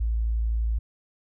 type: tone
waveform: sine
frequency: 56 Hz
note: A1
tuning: 31 cents sharp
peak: -22 dBFS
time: 0-0.79 s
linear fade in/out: 10 ms
effects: none